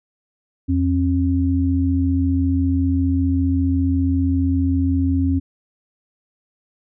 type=tone pair together; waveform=sine; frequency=84.95 / 269.7 Hz; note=F2 / C#4; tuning=-47 / -47 cents; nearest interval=octave + minor sixth; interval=2000 cents; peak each=-18 dBFS; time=0.68-5.4 s; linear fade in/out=20 ms; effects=none